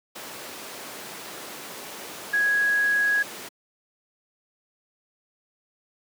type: tone in noise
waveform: sine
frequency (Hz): 1661.2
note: G#6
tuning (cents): 0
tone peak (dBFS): -19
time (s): 2.33-3.23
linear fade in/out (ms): 10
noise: pink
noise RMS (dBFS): -37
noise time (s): 0.15-3.49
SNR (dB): +15
effects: high-pass 300 Hz 12 dB/octave